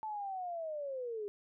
sine linear sweep, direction down, 880 to 400.6 Hz, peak -37 dBFS, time 0.03-1.28 s, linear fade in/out 0 ms, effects none

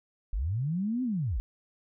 sine linear two-way sweep, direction up then down, 38.89 to 261.6 to 38.89 Hz, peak -27 dBFS, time 0.33-1.4 s, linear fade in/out 0 ms, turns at 1.03 s, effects none

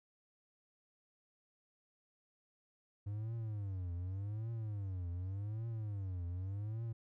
triangle tone with vibrato, 99.9 Hz, G2, 33 cents sharp, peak -36 dBFS, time 3.06-6.93 s, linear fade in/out 10 ms, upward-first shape triangle, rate 0.86 Hz, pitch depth 270 cents each way, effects none

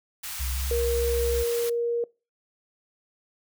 white band-stop noise, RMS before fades -35 dBFS, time 0.23-1.7 s, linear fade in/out 10 ms, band 110 to 820 Hz, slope 24 dB/octave
sine tone with pitch glide, 65.41 to 64.96 Hz, C2 to C2, 0 to -12 cents, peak -27 dBFS, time 0.39-1.44 s, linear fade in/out 20 ms, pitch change -12 cents, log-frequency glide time 0.58-0.95 s
sine tone, 471.5 Hz, A#4, 20 cents sharp, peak -23 dBFS, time 0.71-2.04 s, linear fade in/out 2 ms
effects noise-tail reverb RT60 0.3 s tail -24 dB re dry

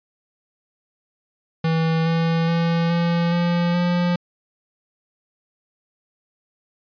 square tone with pitch steps, 162.5 / 165.05 / 167.65 / 170.28 / 172.96 / 175.68 Hz, E3 / E3 / E3 / F3 / F3 / F3, -24 / +2 / +30 / -44 / -16 / +11 cents, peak -18 dBFS, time 1.64-4.16 s, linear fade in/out 5 ms, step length 420 ms, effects resampled to 11025 Hz

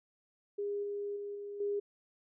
sine tone with level steps, 407.1 Hz, G#4, 35 cents flat, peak -33 / -35 / -38 / -40 / -31 dBFS, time 0.58-1.8 s, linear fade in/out 10 ms, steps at 0.83 / 1.16 / 1.35 / 1.6 s, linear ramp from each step 5 ms, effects none

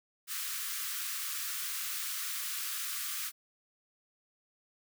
white high-pass noise, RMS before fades -37 dBFS, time 0.27-3.32 s, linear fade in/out 50 ms, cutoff 1100 Hz, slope 96 dB/octave, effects none

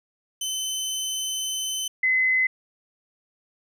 20% pulse / sine tone pair in turn, 3052 / 2037 Hz, G7 / C7, -47 / -47 cents, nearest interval perfect fifth, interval 700 cents, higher first, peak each -21 / -18 dBFS, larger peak second, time 0.41-1.88 / 2.03-2.47 s, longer first, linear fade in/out 5 ms, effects none

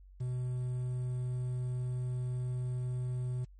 triangle tone with quantisation, 125.1 Hz, B2, 23 cents sharp, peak -30 dBFS, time 0.2-3.45 s, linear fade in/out 10 ms, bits 10, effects added 47 Hz sine -52 dBFS peak until 3.59 s + MP3 32 kbps

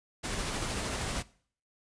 pink noise with tremolo, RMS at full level -33 dBFS, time 0.23-1.23 s, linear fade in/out 20 ms, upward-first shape sine, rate 13 Hz, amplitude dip 25%, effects noise-tail reverb RT60 0.5 s tail -20 dB re dry + resampled to 22050 Hz

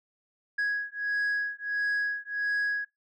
sine beating tone pair, 1661.2 / 1662.7 Hz, G#6 / G#6, 0 / +2 cents, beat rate 1.5 Hz, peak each -28 dBFS, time 0.58-2.85 s, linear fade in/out 10 ms, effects noise-tail reverb RT60 0.2 s tail -23 dB re dry + tanh soft clip ceiling -24 dBFS

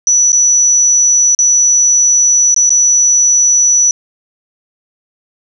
sine tone with dropouts, 5920 Hz, F#8, in tune, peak -6 dBFS, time 0.07-3.91 s, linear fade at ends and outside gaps 1 ms, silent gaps 0.32-0.329 / 1.349-1.389 / 2.544-2.563 / 2.694-2.704 s, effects none

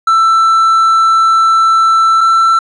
triangle tone pair in turn, 1331 / 1337.8 Hz, E6 / E6, +16 / +25 cents, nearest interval unison, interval 9 cents, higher second, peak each -4 dBFS, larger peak neither, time 0.07-2.21 / 2.21-2.59 s, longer first, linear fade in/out 5 ms, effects resampled to 24000 Hz

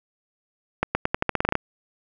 accelerating click train, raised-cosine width 0.5 ms, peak -5 dBFS, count 12, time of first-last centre 0.83-1.554 s, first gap 120 ms, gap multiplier 0.87, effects none

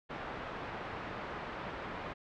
white low-pass noise, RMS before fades -42 dBFS, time 0.09-2.14 s, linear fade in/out 20 ms, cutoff 1400 Hz, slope 12 dB/octave, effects low-pass 4000 Hz 12 dB/octave

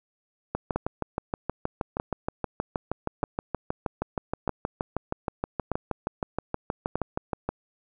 two click trains, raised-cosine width 1 ms, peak -12 / -13 dBFS, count 6 / 45, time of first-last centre 0.76-6.956 / 0.55-7.49 s, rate 0.807 / 6.34 Hz, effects none

